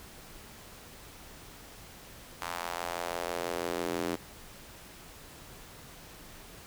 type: tone with high-pass filter sweep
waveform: square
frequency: 43.02 Hz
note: F1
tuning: 25 cents flat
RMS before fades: -35 dBFS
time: 2.41-4.16 s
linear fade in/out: 10 ms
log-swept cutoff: 980 to 300 Hz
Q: 1.6
effects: pink hiss -50 dBFS RMS until 6.66 s